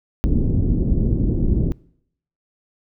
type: low-pass noise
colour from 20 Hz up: pink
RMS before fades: -18 dBFS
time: 0.24-1.72 s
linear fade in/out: 0 ms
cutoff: 320 Hz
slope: 24 dB/octave
effects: noise-tail reverb RT60 0.7 s tail -23 dB re dry